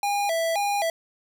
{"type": "tone with vibrato", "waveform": "square", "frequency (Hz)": 732, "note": "F#5", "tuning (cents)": -19, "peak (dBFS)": -23, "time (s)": [0.03, 0.9], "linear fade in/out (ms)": 2, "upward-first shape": "square", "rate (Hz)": 1.9, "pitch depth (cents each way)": 180, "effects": []}